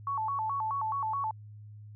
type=tone with vibrato; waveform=sine; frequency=987.8 Hz; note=B5; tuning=in tune; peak=-29 dBFS; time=0.07-1.31 s; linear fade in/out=2 ms; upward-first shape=square; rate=4.7 Hz; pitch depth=210 cents each way; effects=added 105 Hz sine -45 dBFS peak until 1.95 s